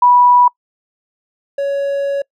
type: tone pair in turn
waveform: sine / triangle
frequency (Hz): 980 / 559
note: B5 / C#5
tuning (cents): -14 / +14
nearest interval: minor seventh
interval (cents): 972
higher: first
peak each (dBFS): -6 / -13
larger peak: first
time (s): 0.02-0.48 / 1.58-2.22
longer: second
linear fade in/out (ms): 5
effects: noise-tail reverb RT60 0.1 s tail -25 dB re dry